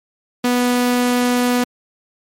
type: tone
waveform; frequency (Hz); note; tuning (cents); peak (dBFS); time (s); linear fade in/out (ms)
sawtooth; 245.9; B3; -7; -10; 0.44-1.64; 5
effects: MP3 64 kbps